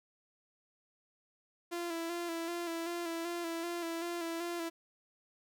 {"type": "tone with vibrato", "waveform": "sawtooth", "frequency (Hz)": 338.5, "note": "E4", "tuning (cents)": 46, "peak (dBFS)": -32, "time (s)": [1.71, 4.7], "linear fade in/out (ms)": 20, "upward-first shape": "square", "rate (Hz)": 2.6, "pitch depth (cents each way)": 33, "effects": []}